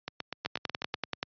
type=two click trains; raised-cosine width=0.2 ms; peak=-12 / -16 dBFS; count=9 / 8; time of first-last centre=0.46-1.229 / 0.08-0.943 s; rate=10.4 / 8.11 Hz; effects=high-pass 100 Hz 12 dB/octave + resampled to 11025 Hz